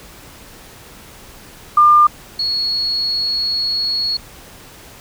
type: tone pair in turn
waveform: sine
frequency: 1200 / 4342 Hz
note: D6 / C#8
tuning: +37 / -37 cents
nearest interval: octave + minor seventh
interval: 2226 cents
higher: second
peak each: -6 / -16 dBFS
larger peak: first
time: 1.77-2.07 / 2.39-4.17 s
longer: second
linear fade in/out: 5 ms
effects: pink hiss -40 dBFS RMS until 5 s